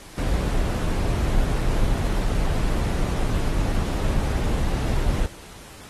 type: noise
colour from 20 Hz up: brown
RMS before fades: -22 dBFS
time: 0.18-5.26 s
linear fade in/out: 0 ms
effects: pink hiss -44 dBFS RMS until 5.89 s + AAC 32 kbps